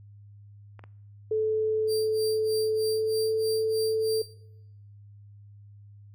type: clicks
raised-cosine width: 0.5 ms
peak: -32 dBFS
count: 2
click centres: 0.793 / 0.839 s
type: tone with pitch glide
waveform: sine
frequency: 435.3 to 440.1 Hz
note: A4 to A4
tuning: -19 to 0 cents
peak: -23 dBFS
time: 1.31-4.22 s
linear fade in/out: 5 ms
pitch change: +19 cents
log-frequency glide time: 2.74-3.32 s
type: tone with tremolo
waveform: sawtooth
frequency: 4700 Hz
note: D8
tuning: 1 cent sharp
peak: -30 dBFS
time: 1.87-4.34 s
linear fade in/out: 50 ms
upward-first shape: sine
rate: 3.2 Hz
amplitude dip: 95%
effects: noise-tail reverb RT60 0.8 s tail -21 dB re dry + added 102 Hz sine -47 dBFS peak until 6.14 s